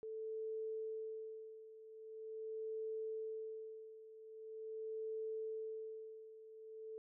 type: tone with tremolo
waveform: sine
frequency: 440 Hz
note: A4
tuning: in tune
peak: -40 dBFS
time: 0.03-6.98 s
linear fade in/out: 0 ms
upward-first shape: sine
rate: 0.43 Hz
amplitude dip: 80%
effects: none